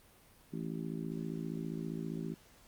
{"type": "harmonic tone", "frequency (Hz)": 55, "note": "A1", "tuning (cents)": 0, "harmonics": [3, 4, 5, 6, 7], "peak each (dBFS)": [-40, -42, -44, -46, -47], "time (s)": [0.52, 2.35], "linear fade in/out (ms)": 20, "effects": ["pink hiss -62 dBFS RMS until 2.67 s", "Opus 32 kbps"]}